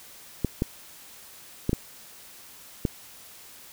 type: clicks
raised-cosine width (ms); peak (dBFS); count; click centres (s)
3; -10; 5; 0.447 / 0.621 / 1.694 / 1.731 / 2.852
effects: white hiss -48 dBFS RMS until 3.72 s